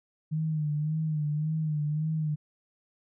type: tone with vibrato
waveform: sine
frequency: 153.4 Hz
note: D#3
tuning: 24 cents flat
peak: -26 dBFS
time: 0.31-2.36 s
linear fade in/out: 20 ms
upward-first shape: sine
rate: 1.8 Hz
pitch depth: 57 cents each way
effects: none